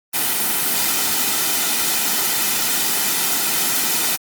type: noise with comb filter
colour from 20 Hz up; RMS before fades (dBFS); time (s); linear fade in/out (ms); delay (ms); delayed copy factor
white; -19; 0.13-4.17; 20; 1.8; -0.5
effects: high-pass 150 Hz 12 dB/octave + Opus 32 kbps